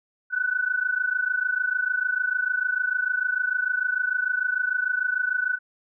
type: tone pair together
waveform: sine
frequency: 1480 / 1506.7 Hz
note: F#6 / F#6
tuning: 0 / +31 cents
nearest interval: unison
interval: 31 cents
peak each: -25 dBFS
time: 0.3-5.59 s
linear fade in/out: 50 ms
effects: none